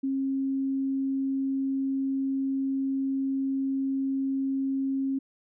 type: tone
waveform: sine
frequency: 270 Hz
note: C#4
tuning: 45 cents flat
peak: -25 dBFS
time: 0.03-5.19 s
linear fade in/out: 10 ms
effects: none